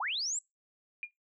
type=linear sweep; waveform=sine; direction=up; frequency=712 to 7870 Hz; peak=-31 dBFS; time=0-0.39 s; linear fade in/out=5 ms
type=tone with exponential decay; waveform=sine; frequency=2416 Hz; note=D7; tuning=48 cents sharp; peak=-31 dBFS; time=1.03-1.11 s; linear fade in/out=1 ms; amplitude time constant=17 ms
effects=noise-tail reverb RT60 0.2 s tail -25 dB re dry